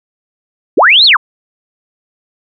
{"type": "linear two-way sweep", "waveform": "sine", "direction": "up then down", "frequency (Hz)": [207.7, 4435, 840], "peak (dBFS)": -3, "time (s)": [0.77, 1.17], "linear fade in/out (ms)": 10, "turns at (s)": 1.05, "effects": []}